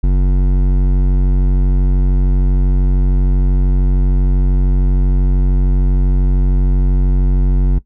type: tone with hard clipping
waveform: sine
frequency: 46.47 Hz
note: F#1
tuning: 8 cents sharp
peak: -11 dBFS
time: 0.03-7.79 s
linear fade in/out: 10 ms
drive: 12 dB
effects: noise-tail reverb RT60 0.1 s tail -17 dB re dry